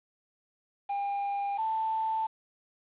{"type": "tone pair in turn", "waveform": ["triangle", "sine"], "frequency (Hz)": [803, 884.8], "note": ["G5", "A5"], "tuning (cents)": [41, 9], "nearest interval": "major second", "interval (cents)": 168, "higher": "second", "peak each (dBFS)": -27, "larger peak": "neither", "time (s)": [[0.89, 1.58], [1.58, 2.27]], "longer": "neither", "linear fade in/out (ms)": 10, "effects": ["resampled to 8000 Hz", "9-bit"]}